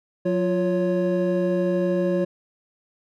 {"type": "tone cluster", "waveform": "triangle", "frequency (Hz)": [180.7, 349.4, 555], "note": ["F#3", "F4", "C#5"], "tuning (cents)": [-41, 1, 2], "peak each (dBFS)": -22, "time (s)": [0.25, 2.25], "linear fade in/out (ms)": 10, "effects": []}